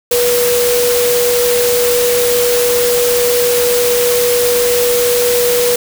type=tone in noise; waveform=sine; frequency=485.3 Hz; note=B4; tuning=30 cents flat; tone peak=-11 dBFS; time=0.11-5.76 s; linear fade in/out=5 ms; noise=white; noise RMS=-17 dBFS; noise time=0.11-5.76 s; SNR=+3 dB; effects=none